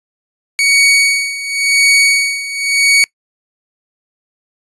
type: tone with tremolo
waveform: sawtooth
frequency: 2241 Hz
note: C#7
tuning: 18 cents sharp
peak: -3 dBFS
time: 0.59-3.04 s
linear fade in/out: 0 ms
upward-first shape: sine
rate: 0.93 Hz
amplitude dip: 80%
effects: noise-tail reverb RT60 0.1 s tail -24 dB re dry + resampled to 24000 Hz